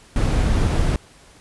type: noise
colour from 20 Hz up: brown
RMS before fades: -18 dBFS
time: 0.16-0.96 s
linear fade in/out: 2 ms
effects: pink hiss -49 dBFS RMS until 1.4 s + resampled to 24000 Hz